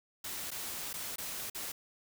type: noise with dropouts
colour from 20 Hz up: white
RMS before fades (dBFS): -40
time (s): 0.24-1.72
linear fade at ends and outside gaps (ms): 5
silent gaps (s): 0.506-0.514 / 0.931-0.938 / 1.16-1.182 / 1.5-1.547
effects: none